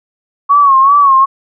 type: tone with vibrato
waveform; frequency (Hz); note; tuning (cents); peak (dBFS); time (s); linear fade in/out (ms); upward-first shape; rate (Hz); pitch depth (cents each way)
sine; 1108.7; C#6; 0; -4; 0.49-1.26; 20; sine; 2.6; 79
effects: none